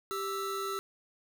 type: tone pair together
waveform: square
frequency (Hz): 392 / 1318.5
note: G4 / E6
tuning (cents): 0 / 0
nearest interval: octave + major sixth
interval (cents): 2100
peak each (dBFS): -37 / -36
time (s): 0.11-0.79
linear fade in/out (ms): 0
effects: none